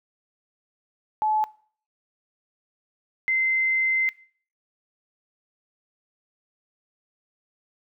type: tone pair in turn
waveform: sine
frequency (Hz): 860 / 2072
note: A5 / C7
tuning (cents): -40 / -17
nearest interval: octave + minor third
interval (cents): 1523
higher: second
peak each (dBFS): -20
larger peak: neither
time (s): 1.22-1.44 / 3.28-4.09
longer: second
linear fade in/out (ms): 0
effects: noise-tail reverb RT60 0.5 s tail -22 dB re dry